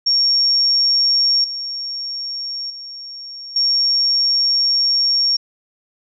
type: tone with level steps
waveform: sine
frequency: 5530 Hz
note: F8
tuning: 18 cents flat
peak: -12 / -23 / -30 / -13 dBFS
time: 0.06-5.37 s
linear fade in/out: 10 ms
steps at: 1.44 / 2.7 / 3.56 s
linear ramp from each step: 2 ms
effects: none